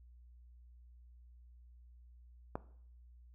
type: click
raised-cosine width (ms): 1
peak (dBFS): -23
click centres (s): 2.555
effects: noise-tail reverb RT60 0.6 s tail -17 dB re dry + added 60 Hz sine -56 dBFS peak until 3.34 s